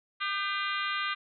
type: harmonic tone with a mistuned harmonic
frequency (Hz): 401.9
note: G4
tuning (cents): +43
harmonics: 3 / 4 / 5 / 6 / 7 / 8 / 9 / 10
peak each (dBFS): -33 / -35 / -37 / -39 / -40 / -41 / -42 / -43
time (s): 0.2-1.15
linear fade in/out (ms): 20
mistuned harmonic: 4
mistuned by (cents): -57
effects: none